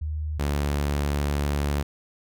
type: tone pair in turn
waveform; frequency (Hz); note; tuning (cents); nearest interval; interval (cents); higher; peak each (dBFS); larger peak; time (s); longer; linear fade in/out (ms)
sine / sawtooth; 76.7 / 72.13; D#2 / D2; -24 / -31; minor second; 107; first; -26 / -19; second; 0.01-0.39 / 0.39-1.83; second; 10
effects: none